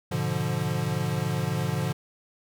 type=chord; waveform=square; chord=G# diminished seventh; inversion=none; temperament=equal; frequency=103.83 / 123.47 / 146.83 / 174.61 Hz; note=G#2 / B2 / D3 / F3; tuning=0 / 0 / 0 / 0 cents; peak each=-34 / -32 / -30 / -32 dBFS; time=0.11-1.93 s; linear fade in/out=10 ms; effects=none